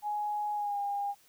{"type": "tone with pitch glide", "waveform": "sine", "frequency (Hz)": [835, 808], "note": ["G#5", "G#5"], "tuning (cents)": [9, -48], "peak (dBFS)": -30, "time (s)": [0.02, 1.15], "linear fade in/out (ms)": 50, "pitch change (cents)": -57, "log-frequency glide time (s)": [0.54, 0.79], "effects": ["white hiss -63 dBFS RMS until 1.28 s"]}